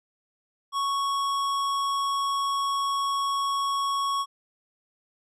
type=tone with hard clipping; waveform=sine; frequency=1108.7 Hz; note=C#6; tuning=in tune; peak=-26 dBFS; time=0.72-4.26 s; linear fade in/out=50 ms; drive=14 dB; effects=none